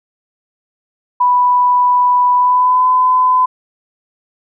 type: tone with pitch glide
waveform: sine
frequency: 987.8 to 1012.1 Hz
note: B5 to B5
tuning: 0 to +42 cents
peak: -8 dBFS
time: 1.2-3.46 s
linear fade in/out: 10 ms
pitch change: +42 cents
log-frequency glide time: 2.35-2.87 s
effects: none